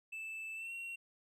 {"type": "tone with pitch glide", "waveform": "triangle", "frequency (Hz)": [2637, 2735], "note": ["E7", "F7"], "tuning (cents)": [0, -37], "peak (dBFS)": -40, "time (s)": [0.12, 0.96], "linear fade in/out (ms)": 10, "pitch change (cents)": 63, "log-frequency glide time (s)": [0.55, 0.72], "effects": []}